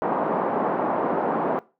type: band-pass noise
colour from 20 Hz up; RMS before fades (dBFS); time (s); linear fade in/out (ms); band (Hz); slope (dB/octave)
white; -24; 0.02-1.59; 0; 190 to 1000; 24
effects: noise-tail reverb RT60 0.3 s tail -20 dB re dry